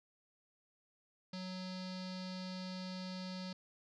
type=tone with low-pass filter; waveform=square; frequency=185 Hz; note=F#3; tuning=in tune; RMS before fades=-44 dBFS; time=1.33-3.53 s; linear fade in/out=5 ms; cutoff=4600 Hz; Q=6.2; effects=none